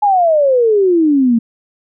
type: exponential sweep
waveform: sine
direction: down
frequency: 850 to 224 Hz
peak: -8 dBFS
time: 0.02-1.39 s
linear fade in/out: 10 ms
effects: none